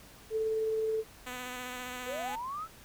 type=tone with tremolo; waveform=sine; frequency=440 Hz; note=A4; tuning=in tune; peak=-27 dBFS; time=0.3-1.04 s; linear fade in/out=50 ms; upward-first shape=triangle; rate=19 Hz; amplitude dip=25%
type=tone with vibrato; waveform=5% pulse; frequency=250 Hz; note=B3; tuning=21 cents sharp; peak=-27 dBFS; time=1.26-2.36 s; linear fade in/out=10 ms; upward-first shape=square; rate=15 Hz; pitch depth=14 cents each way
type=linear sweep; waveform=sine; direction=up; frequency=451.5 to 1348 Hz; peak=-35 dBFS; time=2.05-2.68 s; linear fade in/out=50 ms
effects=pink hiss -54 dBFS RMS until 2.84 s